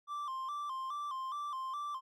triangle tone with vibrato, 1108.7 Hz, C#6, in tune, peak -35 dBFS, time 0.07-2.01 s, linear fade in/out 50 ms, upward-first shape square, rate 2.4 Hz, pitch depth 94 cents each way, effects none

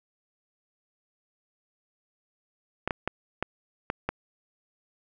clicks, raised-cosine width 0.5 ms, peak -12 dBFS, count 6, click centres 2.876 / 2.908 / 3.076 / 3.426 / 3.901 / 4.09 s, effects none

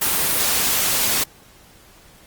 white noise, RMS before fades -19 dBFS, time 0.01-1.24 s, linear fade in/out 10 ms, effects pink hiss -49 dBFS RMS until 2.26 s + Opus 32 kbps

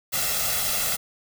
white noise with comb filter, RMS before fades -25 dBFS, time 0.12-0.97 s, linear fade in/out 20 ms, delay 1.5 ms, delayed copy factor +0.7, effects none

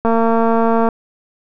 click train, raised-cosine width 1 ms, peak -3 dBFS, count 192, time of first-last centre 0.05-0.888 s, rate 228 Hz, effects none

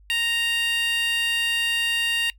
15% pulse tone with high-pass filter, 930 Hz, A#5, 4 cents flat, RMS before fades -23 dBFS, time 0.1-2.3 s, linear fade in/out 0 ms, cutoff 2400 Hz, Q 5.5, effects noise-tail reverb RT60 0.1 s tail -22 dB re dry + added 50 Hz sine -49 dBFS peak until 2.38 s

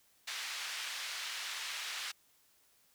white band-pass noise, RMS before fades -41 dBFS, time 0.27-2.12 s, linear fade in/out 10 ms, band 1400 to 4200 Hz, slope 12 dB/octave, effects white hiss -69 dBFS RMS until 2.94 s

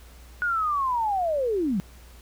sine linear sweep, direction down, 1466 to 169.8 Hz, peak -22 dBFS, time 0.42-1.8 s, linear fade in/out 0 ms, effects added 60 Hz sine -46 dBFS peak until 2.21 s + pink hiss -53 dBFS RMS until 2.21 s

